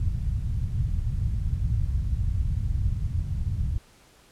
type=low-pass noise; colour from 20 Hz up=white; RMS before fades=-26 dBFS; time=0-3.78 s; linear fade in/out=2 ms; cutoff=110 Hz; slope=24 dB/octave; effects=pink hiss -56 dBFS RMS until 4.31 s + low-pass 11000 Hz 12 dB/octave